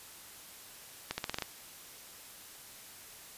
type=accelerating click train; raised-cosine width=0.2 ms; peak=-16 dBFS; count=7; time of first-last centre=1.11-1.422 s; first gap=70 ms; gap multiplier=0.88; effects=white hiss -51 dBFS RMS until 3.37 s + resampled to 32000 Hz